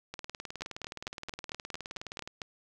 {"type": "two click trains", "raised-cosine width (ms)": 0.2, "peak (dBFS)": [-19, -22], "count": [9, 42], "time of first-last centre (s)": [[0.62, 2.418], [0.14, 2.275]], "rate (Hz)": [4.45, 19.2], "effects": []}